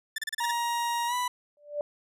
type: tone bursts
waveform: sawtooth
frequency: 1766 Hz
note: A6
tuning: 6 cents sharp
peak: -26 dBFS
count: 7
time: 0.16-0.513 s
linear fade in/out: 5 ms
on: 23 ms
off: 32 ms
type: tone with pitch glide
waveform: 40% pulse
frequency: 944 to 988.6 Hz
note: A#5 to B5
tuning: +22 to +1 cents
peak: -26 dBFS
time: 0.4-1.28 s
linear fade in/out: 5 ms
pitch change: +79 cents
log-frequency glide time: 1.07-1.14 s
type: tone with exponential growth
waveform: sine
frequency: 587.3 Hz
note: D5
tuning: in tune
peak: -24 dBFS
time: 1.57-1.81 s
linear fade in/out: 1 ms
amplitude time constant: 52 ms
effects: resampled to 32000 Hz